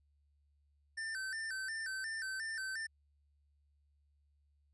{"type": "tone with vibrato", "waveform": "square", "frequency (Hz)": 1661.2, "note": "G#6", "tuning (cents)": 0, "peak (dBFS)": -39, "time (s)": [0.97, 2.87], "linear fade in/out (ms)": 10, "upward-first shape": "square", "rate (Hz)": 2.8, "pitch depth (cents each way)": 130, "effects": ["added 72 Hz sine -70 dBFS peak until 4.73 s", "resampled to 24000 Hz"]}